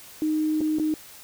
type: tone with dropouts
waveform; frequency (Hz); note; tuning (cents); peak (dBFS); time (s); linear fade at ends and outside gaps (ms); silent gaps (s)
sine; 309.4; D#4; -10; -21; 0.22-0.94; 1; 0.607-0.613 / 0.786-0.797
effects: white hiss -46 dBFS RMS until 1.23 s